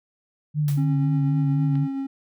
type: tone with vibrato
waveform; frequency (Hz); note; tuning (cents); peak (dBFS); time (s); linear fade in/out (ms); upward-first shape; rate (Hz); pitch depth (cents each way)
sine; 146.83; D3; 0; -19; 0.54-1.88; 50; sine; 3.9; 49
type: noise with exponential decay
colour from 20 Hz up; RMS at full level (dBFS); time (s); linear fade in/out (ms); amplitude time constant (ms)
white; -35; 0.68-0.91; 1; 48
type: tone with tremolo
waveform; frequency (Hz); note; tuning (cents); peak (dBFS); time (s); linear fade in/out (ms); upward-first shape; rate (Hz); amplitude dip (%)
triangle; 271.6; C#4; -35; -22; 0.77-2.07; 10; triangle; 8.4; 30
type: click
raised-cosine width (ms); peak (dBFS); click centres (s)
0.3; -29; 1.755
effects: none